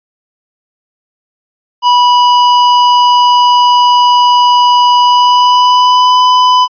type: tone with pitch glide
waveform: square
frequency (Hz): 980 to 1001.2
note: B5 to B5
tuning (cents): -14 to +23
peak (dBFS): -5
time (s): 1.82-6.68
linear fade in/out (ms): 50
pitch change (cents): +37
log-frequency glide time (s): 5-6.21
effects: resampled to 11025 Hz